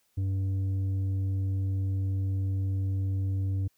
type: tone with tanh clipping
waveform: triangle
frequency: 96.3 Hz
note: G2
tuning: 30 cents flat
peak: -27 dBFS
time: 0.17-3.68 s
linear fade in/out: 10 ms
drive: 10 dB
effects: white hiss -71 dBFS RMS until 3.77 s